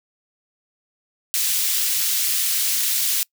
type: high-pass noise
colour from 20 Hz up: white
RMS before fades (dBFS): -21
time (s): 1.34-3.23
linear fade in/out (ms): 0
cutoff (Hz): 2700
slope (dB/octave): 12
effects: noise-tail reverb RT60 0.1 s tail -25 dB re dry